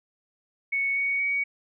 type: tone with pitch steps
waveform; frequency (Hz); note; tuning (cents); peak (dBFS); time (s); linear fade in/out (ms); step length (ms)
sine; 2217 / 2234 / 2251; C#7 / C#7 / C#7; 0 / +13 / +26; -23; 0.72-1.44; 10; 240
effects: none